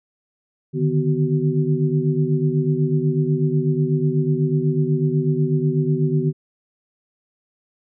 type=tone cluster; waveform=sine; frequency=146.6 / 154.7 / 248.2 / 377.8 Hz; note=D3 / D#3 / B3 / F#4; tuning=-3 / -10 / +9 / +36 cents; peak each=-21 / -20 / -25 / -24 dBFS; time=0.73-6.33 s; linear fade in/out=50 ms; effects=none